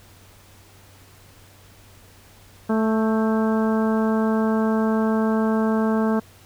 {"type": "harmonic tone with a mistuned harmonic", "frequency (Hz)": 220, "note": "A3", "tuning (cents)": 0, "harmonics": [1, 2, 3, 4, 5, 6, 7], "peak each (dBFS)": [-19, -25, -29, -31, -33, -35, -36], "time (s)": [2.69, 6.2], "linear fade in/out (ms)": 10, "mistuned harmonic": 7, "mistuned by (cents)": 37, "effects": ["added 96 Hz sine -51 dBFS peak until 6.45 s", "pink hiss -51 dBFS RMS until 6.45 s"]}